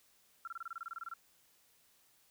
sine tone bursts, 1361 Hz, F6, 45 cents flat, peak -40 dBFS, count 14, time 0.45-1.138 s, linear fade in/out 2 ms, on 25 ms, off 26 ms, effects white hiss -69 dBFS RMS until 2.3 s

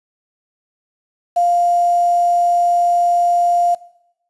sine tone with quantisation, 698.5 Hz, F5, in tune, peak -11 dBFS, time 1.36-3.75 s, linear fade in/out 10 ms, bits 6, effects noise-tail reverb RT60 0.8 s tail -20 dB re dry + resampled to 24000 Hz

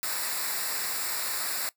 white noise with comb filter, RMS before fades -31 dBFS, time 0.03-1.69 s, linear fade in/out 0 ms, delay 0.32 ms, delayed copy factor -0.75, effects noise-tail reverb RT60 0.1 s tail -19 dB re dry

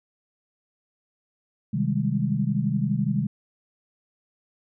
sine chord, Ab major seventh, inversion first, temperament equal with one note detuned, 130.21 / 155.56 / 196 / 207.7 Hz, C3 / Eb3 / G3 / Ab3, -8 / 0 / 0 / 0 cents, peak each -27 dBFS, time 1.73-3.27 s, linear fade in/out 10 ms, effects none

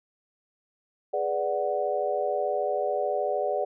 sine chord, G# half-diminished seventh, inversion none, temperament equal, 415.3 / 493.9 / 587.3 / 740 Hz, G#4 / B4 / D5 / F#5, 0 / 0 / 0 / 0 cents, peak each -31 / -32 / -28 / -30 dBFS, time 1.13-3.65 s, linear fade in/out 10 ms, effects none

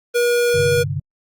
square tone, 480.2 Hz, B4, 49 cents flat, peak -15 dBFS, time 0.14-0.84 s, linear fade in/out 20 ms
sine chord, G suspended fourth, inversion none, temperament equal, 98 / 130.81 / 146.83 Hz, G2 / C3 / D3, 0 / 0 / 0 cents, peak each -25 / -26 / -24 dBFS, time 0.54-1 s, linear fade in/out 10 ms
effects Opus 32 kbps

